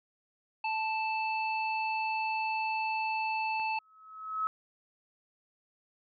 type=harmonic tone; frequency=880 Hz; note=A5; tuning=in tune; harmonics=1 / 3 / 5; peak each=-31 / -34 / -47 dBFS; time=0.64-3.79 s; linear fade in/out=5 ms
type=click; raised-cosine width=0.5 ms; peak=-35 dBFS; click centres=3.598 s
type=tone with exponential growth; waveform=sine; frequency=1287 Hz; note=E6; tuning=42 cents flat; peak=-26 dBFS; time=3.78-4.47 s; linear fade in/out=0 ms; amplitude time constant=150 ms
effects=none